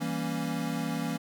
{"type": "chord", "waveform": "square", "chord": "E diminished seventh", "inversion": "none", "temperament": "equal", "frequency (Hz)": [164.81, 196, 233.1, 277.2], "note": ["E3", "G3", "Bb3", "Db4"], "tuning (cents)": [0, 0, 0, 0], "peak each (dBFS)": [-35, -39, -35, -36], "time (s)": [0, 1.18], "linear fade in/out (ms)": 20, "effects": []}